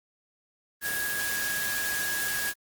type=tone in noise; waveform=sine; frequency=1655 Hz; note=G#6; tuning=6 cents flat; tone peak=-30 dBFS; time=0.81-2.54 s; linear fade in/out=50 ms; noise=white; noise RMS=-32 dBFS; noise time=0.81-2.54 s; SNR=-1 dB; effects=Opus 24 kbps